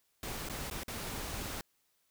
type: noise with dropouts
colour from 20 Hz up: pink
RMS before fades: -40 dBFS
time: 0.23-1.61 s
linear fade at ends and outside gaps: 1 ms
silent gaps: 0.488-0.497 / 0.7-0.711 / 0.834-0.881 s
effects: white hiss -75 dBFS RMS until 2.1 s